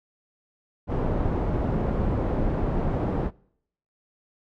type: low-pass noise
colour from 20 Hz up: pink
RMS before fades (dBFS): -25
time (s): 0.87-3.31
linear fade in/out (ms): 50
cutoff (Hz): 660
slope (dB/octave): 12
effects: noise-tail reverb RT60 0.7 s tail -25 dB re dry